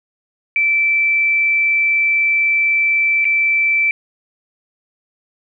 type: tone with dropouts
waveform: sine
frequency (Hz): 2328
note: D7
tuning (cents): -16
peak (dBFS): -12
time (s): 0.56-3.91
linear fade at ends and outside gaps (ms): 1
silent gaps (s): 3.245-3.252
effects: none